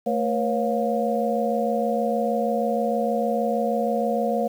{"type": "tone cluster", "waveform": "sine", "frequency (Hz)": [223.2, 481.6, 548, 707], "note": ["A3", "B4", "C#5", "F5"], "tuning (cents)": [25, -44, -20, 21], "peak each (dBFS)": -26, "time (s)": [0.06, 4.48], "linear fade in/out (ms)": 10, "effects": ["8-bit"]}